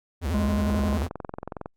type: tone with vibrato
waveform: square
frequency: 76.1 Hz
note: D#2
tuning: 38 cents flat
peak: -25 dBFS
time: 0.21-1.09 s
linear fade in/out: 50 ms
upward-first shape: sine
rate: 11 Hz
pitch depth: 270 cents each way
type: harmonic tone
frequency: 208.1 Hz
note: G#3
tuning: 4 cents sharp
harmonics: 1 / 3 / 5 / 7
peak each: -25 / -35 / -39 / -48 dBFS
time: 0.33-0.98 s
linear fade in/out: 20 ms
type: click train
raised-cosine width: 1 ms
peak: -19 dBFS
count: 22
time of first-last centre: 0.7-1.659 s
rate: 21.9 Hz
effects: Opus 48 kbps